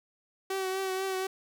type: tone with vibrato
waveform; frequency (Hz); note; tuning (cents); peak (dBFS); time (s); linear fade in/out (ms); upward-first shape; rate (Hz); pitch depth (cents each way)
sawtooth; 380.4; F#4; +48; -26; 0.5-1.27; 5; triangle; 4.1; 33
effects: none